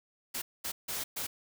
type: noise bursts at uneven times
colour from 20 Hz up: white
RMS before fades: -36 dBFS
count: 4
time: 0.34-0.42 / 0.64-0.72 / 0.88-1.04 / 1.16-1.27 s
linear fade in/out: 10 ms
effects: none